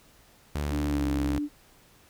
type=tone with pitch glide; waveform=sawtooth; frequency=73.3 to 68 Hz; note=D2 to C#2; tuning=-3 to -33 cents; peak=-24 dBFS; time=0.55-1.39 s; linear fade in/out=5 ms; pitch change=-130 cents; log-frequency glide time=0.87-1.06 s
type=tone; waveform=sine; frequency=293.7 Hz; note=D4; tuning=in tune; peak=-27 dBFS; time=0.69-1.49 s; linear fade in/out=50 ms
effects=pink hiss -58 dBFS RMS until 2.09 s

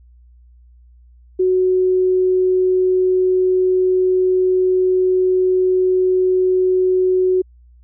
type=tone; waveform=sine; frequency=370 Hz; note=F#4; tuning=in tune; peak=-12 dBFS; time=1.39-7.42 s; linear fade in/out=10 ms; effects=added 60 Hz sine -44 dBFS peak until 7.83 s

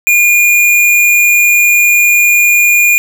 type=tone; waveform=square; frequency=2425 Hz; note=D#7; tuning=45 cents flat; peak=-6 dBFS; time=0.07-2.98 s; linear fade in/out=0 ms; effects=none

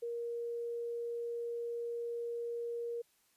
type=tone; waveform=sine; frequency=470.7 Hz; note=A#4; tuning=17 cents sharp; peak=-36 dBFS; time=0.02-3.02 s; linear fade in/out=10 ms; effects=white hiss -72 dBFS RMS until 3.36 s + resampled to 32000 Hz

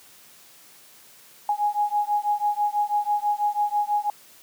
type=beating tone pair; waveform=sine; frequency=827 / 833.1 Hz; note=G#5 / G#5; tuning=-8 / +5 cents; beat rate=6.1 Hz; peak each=-24 dBFS; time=1.49-4.1 s; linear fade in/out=2 ms; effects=white hiss -51 dBFS RMS until 4.42 s + high-pass 100 Hz 12 dB/octave

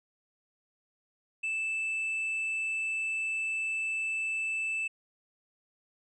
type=tone; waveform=triangle; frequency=2637 Hz; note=E7; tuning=in tune; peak=-28 dBFS; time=1.43-4.88 s; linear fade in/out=10 ms; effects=resampled to 22050 Hz

